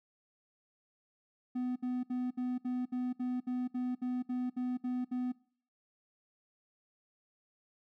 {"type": "tone bursts", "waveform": "triangle", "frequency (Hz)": 250, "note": "B3", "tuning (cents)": 21, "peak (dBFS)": -30, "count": 14, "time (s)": [1.55, 5.322], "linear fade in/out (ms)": 10, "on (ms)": 210, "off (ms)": 64, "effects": ["noise-tail reverb RT60 0.5 s tail -22 dB re dry"]}